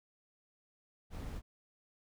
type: noise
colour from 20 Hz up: brown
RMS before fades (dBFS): -42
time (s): 1.1-1.42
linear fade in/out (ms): 50
effects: none